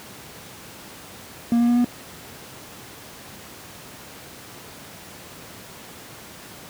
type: tone with pitch steps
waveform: triangle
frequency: 235.1 / 237.7 / 240.3 / 243 Hz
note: A#3 / A#3 / B3 / B3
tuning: +15 / +34 / -47 / -28 cents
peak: -13 dBFS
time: 1.52-1.844 s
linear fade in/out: 0 ms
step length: 81 ms
effects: pink hiss -41 dBFS RMS until 6.69 s + high-pass 100 Hz 12 dB/octave